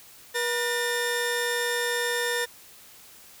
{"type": "tone pair together", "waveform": "sawtooth", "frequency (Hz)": [480.6, 1800], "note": ["B4", "A6"], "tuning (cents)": [-47, 39], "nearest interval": "octave + major seventh", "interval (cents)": 2286, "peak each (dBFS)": -24, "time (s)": [0.34, 2.46], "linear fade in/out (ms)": 20, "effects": ["white hiss -50 dBFS RMS until 3.4 s"]}